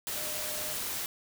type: tone in noise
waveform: sine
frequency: 610 Hz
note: D#5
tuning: 34 cents flat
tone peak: -43 dBFS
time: 0.16-0.73 s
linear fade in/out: 0 ms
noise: white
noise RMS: -35 dBFS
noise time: 0.07-1.06 s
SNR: -11 dB
effects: none